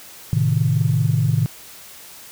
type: chord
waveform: sine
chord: A diminished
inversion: none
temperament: equal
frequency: 110 / 130.81 / 155.56 Hz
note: A2 / C3 / Eb3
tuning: 0 / 0 / 0 cents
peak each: -19 dBFS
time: 0.33-1.46 s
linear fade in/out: 0 ms
effects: tanh soft clip ceiling -6 dBFS + white hiss -41 dBFS RMS until 2.31 s